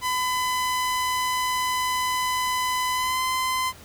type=tone with pitch glide; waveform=sawtooth; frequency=1007 to 1028.8 Hz; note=B5 to C6; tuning=+33 to -30 cents; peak=-19 dBFS; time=0.01-3.73 s; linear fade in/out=50 ms; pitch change=+37 cents; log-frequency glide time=2.93-3.21 s; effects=added 80 Hz sine -51 dBFS peak until 3.84 s + pink hiss -47 dBFS RMS until 3.84 s